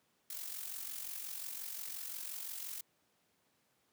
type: noise with amplitude modulation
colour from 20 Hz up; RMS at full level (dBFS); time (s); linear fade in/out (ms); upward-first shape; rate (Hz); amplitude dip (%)
blue; -41; 0.3-2.81; 2; sine; 45.7; 60
effects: pink hiss -75 dBFS RMS until 3.92 s + high-pass 150 Hz 12 dB/octave